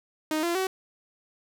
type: tone with pitch steps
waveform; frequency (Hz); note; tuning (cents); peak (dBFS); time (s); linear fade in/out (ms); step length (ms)
sawtooth; 310.6 / 342.6 / 378; D#4 / F4 / F#4; -3 / -33 / +37; -21; 0.31-0.67; 2; 120
effects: none